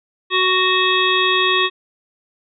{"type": "harmonic tone", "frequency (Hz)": 371.3, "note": "F#4", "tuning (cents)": 6, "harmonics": [1, 3, 5, 7, 9, 10], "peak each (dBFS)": [-21, -19, -21, -21, -21, -22], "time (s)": [0.3, 1.7], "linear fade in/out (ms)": 50, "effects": []}